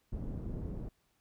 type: low-pass noise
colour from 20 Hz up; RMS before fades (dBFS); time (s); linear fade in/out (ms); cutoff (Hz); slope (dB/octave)
pink; -39; 0.12-0.89; 10; 300; 12
effects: pink hiss -75 dBFS RMS until 1.2 s